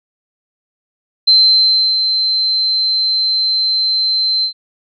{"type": "tone with ADSR envelope", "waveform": "sine", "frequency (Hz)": 4100, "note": "C8", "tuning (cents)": -36, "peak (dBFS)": -5, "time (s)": [1.27, 4.53], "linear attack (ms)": 11, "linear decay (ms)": 680, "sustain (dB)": -7, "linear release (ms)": 93, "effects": []}